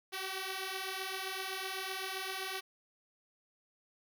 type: beating tone pair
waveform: 5% pulse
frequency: 377.2 / 385 Hz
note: F#4 / G4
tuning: +33 / -31 cents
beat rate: 7.8 Hz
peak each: -29 dBFS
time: 0.12-2.61 s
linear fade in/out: 20 ms
effects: none